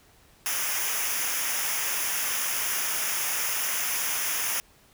white noise with comb filter, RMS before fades -28 dBFS, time 0.46-4.6 s, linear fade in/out 0 ms, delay 0.24 ms, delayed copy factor -0.75, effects pink hiss -58 dBFS RMS until 4.93 s

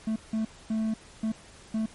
triangle tone bursts at uneven times, 220 Hz, A3, in tune, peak -23 dBFS, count 5, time 0.07-0.16 / 0.33-0.45 / 0.7-0.94 / 1.23-1.32 / 1.74-1.86 s, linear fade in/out 5 ms, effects pink hiss -51 dBFS RMS until 1.94 s + MP3 48 kbps

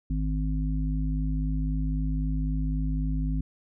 harmonic tone, 51.91 Hz, G#1, in tune, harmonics 1 / 3 / 5, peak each -26 / -31 / -33 dBFS, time 0.1-3.41 s, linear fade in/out 5 ms, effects none

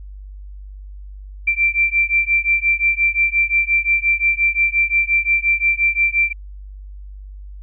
sine beating tone pair, 2349 / 2354.7 Hz, D7 / D7, 0 / +4 cents, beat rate 5.7 Hz, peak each -17 dBFS, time 1.47-6.33 s, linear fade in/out 10 ms, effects added 49 Hz sine -32 dBFS peak until 7.62 s

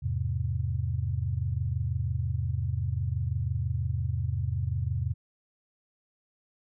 sine chord, E augmented, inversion none, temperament just, 82.41 / 103.01 / 128.76 Hz, E2 / G#2 / B#2, 0 / -14 / -27 cents, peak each -31 dBFS, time 0.02-5.14 s, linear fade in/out 20 ms, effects none

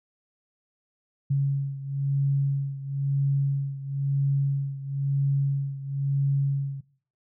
sine beating tone pair, 138.59 / 139.59 Hz, C#3 / C#3, 0 / +12 cents, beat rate 1 Hz, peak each -24 / -28 dBFS, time 1.3-6.81 s, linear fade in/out 10 ms, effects noise-tail reverb RT60 0.5 s tail -20 dB re dry

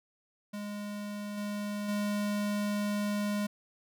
square tone with level steps, 206.3 Hz, G#3, 11 cents flat, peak -37 / -34 / -30 dBFS, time 0.53-3.47 s, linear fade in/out 10 ms, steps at 1.37 / 1.88 s, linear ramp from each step 10 ms, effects none

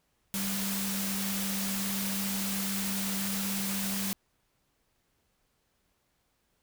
sine tone in noise, 196 Hz, G3, in tune, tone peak -33 dBFS, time 0.34-4.13 s, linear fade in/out 0 ms, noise white, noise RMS -34 dBFS, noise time 0.34-4.13 s, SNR -2 dB, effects pink hiss -74 dBFS RMS until 6.62 s

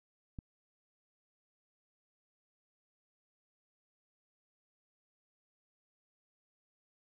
click, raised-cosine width 5 ms, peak -30 dBFS, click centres 0.388 s, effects none

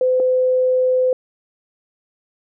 sine tone pair in turn, 510 / 510 Hz, C5 / C5, -44 / -44 cents, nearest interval unison, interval 0 cents, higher neither, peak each -13 dBFS, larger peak neither, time 0.01-0.2 / 0.2-1.13 s, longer second, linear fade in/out 2 ms, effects none

